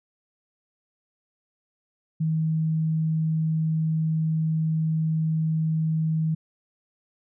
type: tone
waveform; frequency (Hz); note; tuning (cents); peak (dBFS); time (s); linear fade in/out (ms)
sine; 159; D#3; +38; -21; 2.2-6.35; 10
effects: none